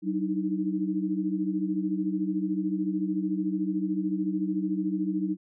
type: tone cluster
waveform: sine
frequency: 188.8 / 302.9 / 316.5 Hz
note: F#3 / D#4 / D#4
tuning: +35 / -46 / +30 cents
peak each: -30 dBFS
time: 0.02-5.37 s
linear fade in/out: 50 ms
effects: none

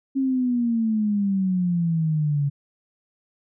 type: exponential sweep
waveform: sine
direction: down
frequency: 272.2 to 140.2 Hz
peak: -19 dBFS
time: 0.15-2.5 s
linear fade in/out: 20 ms
effects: none

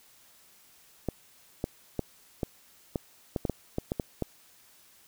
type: clicks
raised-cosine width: 2 ms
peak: -15 dBFS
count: 12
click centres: 1.087 / 1.641 / 1.993 / 2.432 / 2.958 / 3.362 / 3.452 / 3.497 / 3.784 / 3.919 / 3.998 / 4.223 s
effects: white hiss -59 dBFS RMS until 5.07 s

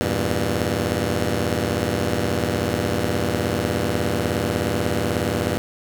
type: chord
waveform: 10% pulse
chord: E diminished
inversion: none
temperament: just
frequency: 82.41 / 98.89 / 118.67 Hz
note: E2 / G2 / Bb2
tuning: 0 / +16 / +31 cents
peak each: -17 dBFS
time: 0.01-5.58 s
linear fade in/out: 0 ms
effects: none

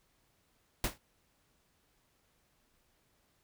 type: noise with exponential decay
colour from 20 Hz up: pink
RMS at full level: -28 dBFS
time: 0.84-0.98 s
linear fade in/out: 2 ms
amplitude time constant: 30 ms
effects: pink hiss -73 dBFS RMS until 3.43 s

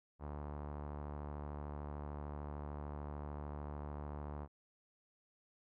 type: tone with low-pass filter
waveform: sawtooth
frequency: 73.42 Hz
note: D2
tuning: in tune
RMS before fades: -45 dBFS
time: 0.19-4.48 s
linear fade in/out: 50 ms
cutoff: 1000 Hz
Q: 2
effects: none

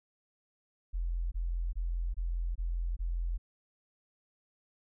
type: tone bursts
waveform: sine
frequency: 42.8 Hz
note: F1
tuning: 34 cents flat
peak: -30 dBFS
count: 6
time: 0.93-3.38 s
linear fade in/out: 20 ms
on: 390 ms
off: 22 ms
effects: none

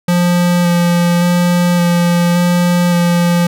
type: tone with vibrato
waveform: square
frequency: 174.61 Hz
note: F3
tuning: in tune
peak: -10 dBFS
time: 0.08-3.47 s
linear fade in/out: 5 ms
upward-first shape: square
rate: 0.88 Hz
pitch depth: 11 cents each way
effects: none

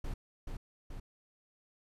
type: noise with echo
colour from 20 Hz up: brown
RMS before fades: -37 dBFS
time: 0.04-0.14 s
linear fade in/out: 5 ms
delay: 430 ms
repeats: 2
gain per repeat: -3 dB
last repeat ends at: 1 s
effects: resampled to 32000 Hz

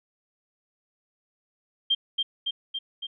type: tone with echo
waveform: sine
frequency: 3177 Hz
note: G7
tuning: 23 cents sharp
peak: -19 dBFS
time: 1.9-1.95 s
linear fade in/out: 10 ms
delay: 280 ms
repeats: 4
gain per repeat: -3 dB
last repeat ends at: 3.07 s
effects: none

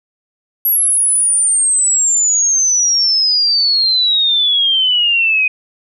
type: exponential sweep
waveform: sine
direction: down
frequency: 11660 to 2489 Hz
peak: -10 dBFS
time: 0.65-5.48 s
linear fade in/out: 5 ms
effects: none

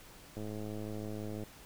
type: click train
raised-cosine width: 2 ms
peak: -29 dBFS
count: 114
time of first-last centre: 0.37-1.436 s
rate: 106 Hz
effects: pink hiss -55 dBFS RMS until 1.65 s

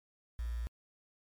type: tone with quantisation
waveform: sine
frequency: 58.27 Hz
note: A#1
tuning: in tune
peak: -34 dBFS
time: 0.39-0.67 s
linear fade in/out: 0 ms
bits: 9
effects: MP3 96 kbps

